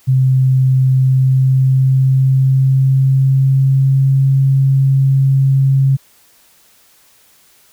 sine tone with pitch glide, 130.81 to 135.34 Hz, C3 to C#3, 0 to -41 cents, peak -8 dBFS, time 0.07-5.97 s, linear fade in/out 20 ms, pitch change +59 cents, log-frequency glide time 0.91-4.23 s, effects white hiss -50 dBFS RMS until 7.72 s

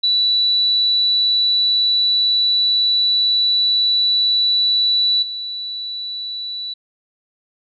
sine tone with level steps, 3951 Hz, B7, in tune, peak -13 / -24 dBFS, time 0.03-6.74 s, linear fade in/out 10 ms, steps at 5.22 s, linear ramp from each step 10 ms, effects none

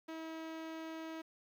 sawtooth tone with low-pass filter, 322.1 Hz, E4, 40 cents flat, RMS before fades -45 dBFS, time 0.08-1.22 s, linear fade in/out 10 ms, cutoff 3500 Hz, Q 0.78, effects 11-bit

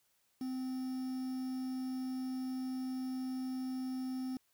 triangle tone with quantisation, 258.3 Hz, C4, 22 cents flat, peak -34 dBFS, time 0.41-4.37 s, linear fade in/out 2 ms, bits 9, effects white hiss -75 dBFS RMS until 4.53 s

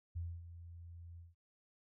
sine tone with ADSR envelope, 85.1 Hz, F2, 44 cents flat, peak -37 dBFS, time 0.15-1.35 s, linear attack 17 ms, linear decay 250 ms, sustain -12 dB, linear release 170 ms, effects none

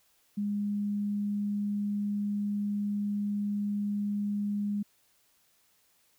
sine tone, 204.9 Hz, G#3, 23 cents flat, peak -28 dBFS, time 0.37-4.83 s, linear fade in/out 10 ms, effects white hiss -68 dBFS RMS until 6.18 s

